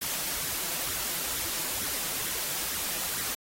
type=noise with flanger; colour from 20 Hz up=white; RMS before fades=-32 dBFS; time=0.01-3.35 s; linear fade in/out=10 ms; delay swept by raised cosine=0.53 to 6.13 ms; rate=2.2 Hz; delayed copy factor=+0.5; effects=AAC 48 kbps